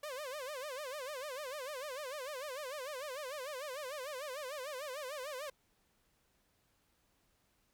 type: tone with vibrato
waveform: sawtooth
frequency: 554.4 Hz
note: C#5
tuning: in tune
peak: -37 dBFS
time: 0.03-5.5 s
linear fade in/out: 5 ms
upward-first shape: sine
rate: 6.7 Hz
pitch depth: 180 cents each way
effects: pink hiss -75 dBFS RMS until 7.73 s